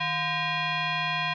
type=tone with frequency modulation; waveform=sine; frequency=709 Hz; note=F5; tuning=26 cents sharp; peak=-25 dBFS; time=0-1.34 s; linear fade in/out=10 ms; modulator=866 Hz; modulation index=3.2; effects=none